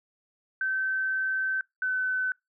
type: tone pair in turn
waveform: sine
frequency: 1541 / 1514.5 Hz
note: G6 / F#6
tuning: -30 / +40 cents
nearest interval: unison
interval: 30 cents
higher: first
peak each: -25 dBFS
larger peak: neither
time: 0.61-1.61 / 1.82-2.32 s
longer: first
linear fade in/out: 2 ms
effects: noise-tail reverb RT60 0.2 s tail -26 dB re dry